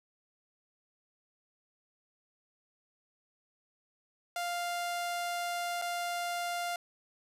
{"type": "tone with dropouts", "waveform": "sawtooth", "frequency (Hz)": 698.5, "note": "F5", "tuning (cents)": 0, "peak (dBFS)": -29, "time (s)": [4.36, 6.76], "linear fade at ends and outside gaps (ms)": 2, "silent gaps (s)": [5.816, 5.821], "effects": ["resampled to 32000 Hz", "10-bit"]}